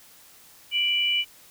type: tone pair together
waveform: sine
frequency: 2349 / 2960 Hz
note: D7 / F#7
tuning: 0 / 0 cents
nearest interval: major third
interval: 400 cents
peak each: -26 / -22 dBFS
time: 0.71-1.25 s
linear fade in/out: 50 ms
effects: white hiss -52 dBFS RMS until 1.5 s